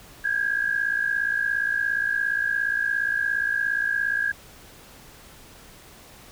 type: tone pair together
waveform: sine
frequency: 1600 / 1657.2 Hz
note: G6 / G#6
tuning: +35 / -4 cents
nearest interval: minor second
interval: 61 cents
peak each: -25 / -24 dBFS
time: 0.24-4.32 s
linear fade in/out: 10 ms
effects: pink hiss -48 dBFS RMS until 6.31 s